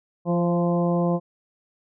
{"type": "harmonic tone with a mistuned harmonic", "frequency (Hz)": 172.8, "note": "F3", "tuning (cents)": -18, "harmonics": [1, 2, 3, 4, 5, 6], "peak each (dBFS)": [-21, -27, -26, -30, -36, -34], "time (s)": [0.25, 1.2], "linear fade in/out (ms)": 50, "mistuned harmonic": 3, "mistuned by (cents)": 16, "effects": []}